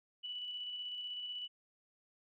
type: tone with tremolo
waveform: sine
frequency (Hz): 2961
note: F#7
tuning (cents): +1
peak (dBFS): -39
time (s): 0.23-1.48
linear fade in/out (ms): 20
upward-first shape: square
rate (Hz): 16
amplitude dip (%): 25
effects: none